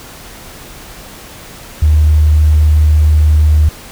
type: tone with tanh clipping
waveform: triangle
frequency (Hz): 76.5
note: D#2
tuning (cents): -29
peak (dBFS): -5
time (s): 1.82-3.69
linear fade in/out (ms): 5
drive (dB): 4
effects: pink hiss -33 dBFS RMS until 3.91 s